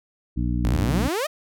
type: harmonic tone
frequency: 60.1 Hz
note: B1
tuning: 46 cents flat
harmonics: 1 / 2 / 3 / 4 / 5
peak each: -24 / -27 / -29 / -30 / -31 dBFS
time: 0.36-1.09 s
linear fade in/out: 20 ms
type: exponential sweep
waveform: sawtooth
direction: up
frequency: 46.25 to 650 Hz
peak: -19 dBFS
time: 0.64-1.27 s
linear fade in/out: 10 ms
effects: none